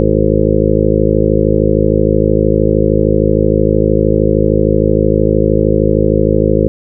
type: harmonic tone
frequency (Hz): 53.1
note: G#1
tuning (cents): +39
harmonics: 1 / 2 / 3 / 4 / 6 / 7 / 8 / 9 / 10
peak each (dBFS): -17 / -17 / -17 / -17 / -17 / -17 / -17 / -17 / -17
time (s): 0-6.68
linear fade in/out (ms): 0
effects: none